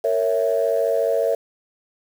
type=chord; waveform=sine; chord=A# diminished; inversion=none; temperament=equal with one note detuned; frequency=460.3 / 554.4 / 659.3 Hz; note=A#4 / C#5 / E5; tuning=-22 / 0 / 0 cents; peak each=-21 dBFS; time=0.04-1.35 s; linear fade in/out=5 ms; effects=tanh soft clip ceiling -9 dBFS + 7-bit